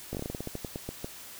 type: slowing click train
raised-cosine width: 2 ms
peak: -21 dBFS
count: 15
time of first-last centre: 0.13-1.045 s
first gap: 18 ms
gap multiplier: 1.18
effects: white hiss -46 dBFS RMS until 1.39 s